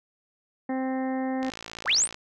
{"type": "harmonic tone", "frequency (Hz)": 261.6, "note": "C4", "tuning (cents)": 0, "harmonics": [1, 2, 3, 4, 5, 6, 7, 8], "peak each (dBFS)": [-27, -34, -34, -45, -50, -51, -42, -49], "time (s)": [0.69, 1.5], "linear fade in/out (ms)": 5}
{"type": "click train", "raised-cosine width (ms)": 0.2, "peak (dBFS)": -20, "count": 41, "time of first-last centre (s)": [1.43, 2.144], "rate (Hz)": 56}
{"type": "linear sweep", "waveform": "sine", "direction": "up", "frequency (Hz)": [350.7, 9600], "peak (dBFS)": -19, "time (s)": [1.85, 2.08], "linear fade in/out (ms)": 50}
{"effects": []}